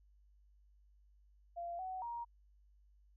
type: tone with pitch steps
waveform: sine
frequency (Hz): 689 / 749 / 942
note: F5 / F#5 / A#5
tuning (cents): -24 / +21 / +18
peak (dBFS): -40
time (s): 1.56-2.25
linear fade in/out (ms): 20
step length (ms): 230
effects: added 50 Hz sine -64 dBFS peak until 3.16 s